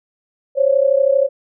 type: tone pair together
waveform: sine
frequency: 532 / 564.6 Hz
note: C5 / C#5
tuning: +29 / +32 cents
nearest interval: minor second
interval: 103 cents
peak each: -14 dBFS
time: 0.55-1.29 s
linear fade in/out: 50 ms
effects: none